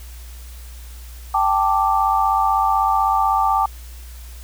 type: chord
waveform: sine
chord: G suspended second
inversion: none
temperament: equal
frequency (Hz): 784 / 880 / 1174.7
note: G5 / A5 / D6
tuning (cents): 0 / 0 / 0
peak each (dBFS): -19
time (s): 1.34-3.66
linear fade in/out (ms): 5
effects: added 60 Hz sine -34 dBFS peak until 4.43 s + white hiss -45 dBFS RMS until 4.43 s